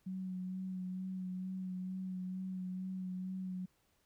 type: tone with vibrato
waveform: sine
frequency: 185.7 Hz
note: F#3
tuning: 7 cents sharp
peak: -38 dBFS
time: 0.06-3.66 s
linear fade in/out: 10 ms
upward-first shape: sine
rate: 2.2 Hz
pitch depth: 21 cents each way
effects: pink hiss -75 dBFS RMS until 4.05 s